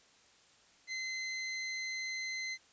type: tone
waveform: sawtooth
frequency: 2059 Hz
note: C7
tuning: 28 cents flat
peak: -33 dBFS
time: 0.87-2.58 s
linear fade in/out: 50 ms
effects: white hiss -64 dBFS RMS until 2.72 s + resampled to 16000 Hz